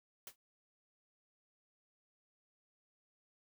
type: noise with exponential decay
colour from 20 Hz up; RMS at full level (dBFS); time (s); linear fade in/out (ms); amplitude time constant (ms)
white; -44; 0.27-0.36; 2; 19
effects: none